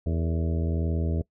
harmonic tone with a mistuned harmonic, 81.8 Hz, E2, 13 cents flat, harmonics 1 / 2 / 3 / 4 / 5 / 6 / 7 / 8, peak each -25 / -31 / -35 / -37 / -39 / -41 / -42 / -43 dBFS, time 0.06-1.22 s, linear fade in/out 5 ms, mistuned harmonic 6, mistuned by -89 cents, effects noise-tail reverb RT60 0.1 s tail -22 dB re dry

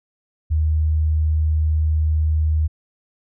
sine tone, 77.78 Hz, D#2, in tune, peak -15 dBFS, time 0.5-2.68 s, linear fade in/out 20 ms, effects none

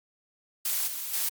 blue noise with level steps, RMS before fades -28 / -35 / -28 dBFS, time 0.65-1.29 s, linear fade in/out 5 ms, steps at 0.87 / 1.13 s, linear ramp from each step 10 ms, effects Opus 48 kbps

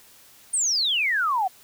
sine exponential sweep, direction down, 9090 to 720 Hz, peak -20 dBFS, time 0.53-1.48 s, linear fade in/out 10 ms, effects white hiss -52 dBFS RMS until 1.63 s

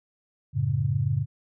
sine chord, F# minor, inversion none, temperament just, 92.5 / 111 / 138.75 Hz, F#2 / A2 / C#3, 0 / +16 / +2 cents, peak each -30 / -26 / -25 dBFS, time 0.53-1.26 s, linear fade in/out 50 ms, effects none

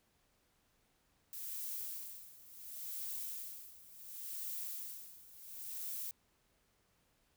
violet noise with tremolo, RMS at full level -42 dBFS, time 1.33-6.11 s, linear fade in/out 0 ms, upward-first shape sine, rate 0.7 Hz, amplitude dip 85%, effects pink hiss -75 dBFS RMS until 7.36 s

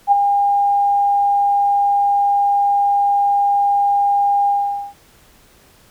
sine tone with ADSR envelope, 807 Hz, G#5, 50 cents flat, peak -6 dBFS, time 0.07-4.94 s, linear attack 49 ms, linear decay 15 ms, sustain -6 dB, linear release 460 ms, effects pink hiss -50 dBFS RMS until 5.9 s

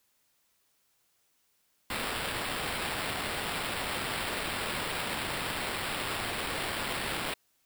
white noise with sample-and-hold, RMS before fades -34 dBFS, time 1.9-7.34 s, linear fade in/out 5 ms, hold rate 6300 Hz, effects white hiss -72 dBFS RMS until 7.65 s

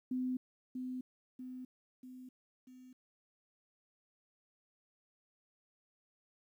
sine tone with echo, 254.5 Hz, C4, 48 cents flat, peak -33 dBFS, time 0.11-0.37 s, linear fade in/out 5 ms, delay 640 ms, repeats 4, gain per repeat -5 dB, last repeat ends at 2.93 s, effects 12-bit

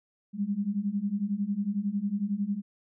sine beating tone pair, 196 / 207 Hz, G3 / G#3, 0 / -5 cents, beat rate 11 Hz, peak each -31 / -29 dBFS, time 0.33-2.62 s, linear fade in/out 50 ms, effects none

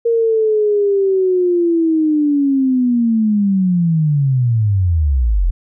sine linear sweep, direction down, 467.6 to 38.89 Hz, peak -11 dBFS, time 0.05-5.51 s, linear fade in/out 10 ms, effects none

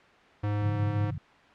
square tone, 103.83 Hz, G#2, in tune, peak -27 dBFS, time 0.43-1.11 s, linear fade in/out 10 ms
sine chord, G diminished seventh, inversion none, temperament just, 98 / 117.6 / 141.12 / 169.34 Hz, G2 / Bb2 / Db3 / Fb3, 0 / +16 / +31 / +47 cents, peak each -35 / -40 / -36 / -40 dBFS, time 0.62-1.18 s, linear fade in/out 5 ms
effects white hiss -55 dBFS RMS until 1.54 s + low-pass 2000 Hz 12 dB/octave

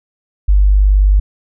sine tone, 49.48 Hz, G1, 17 cents sharp, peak -6 dBFS, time 0.48-1.2 s, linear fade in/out 10 ms, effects none

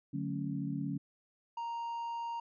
sine chord, D major seventh, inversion none, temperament equal, 146.83 / 185 / 220 / 277.2 Hz, D3 / F#3 / A3 / C#4, 0 / 0 / 0 / 0 cents, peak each -38 / -40 / -42 / -38 dBFS, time 0.13-0.98 s, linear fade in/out 10 ms
triangle tone, 932.3 Hz, A#5, in tune, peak -34 dBFS, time 1.57-2.4 s, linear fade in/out 5 ms
effects resampled to 16000 Hz

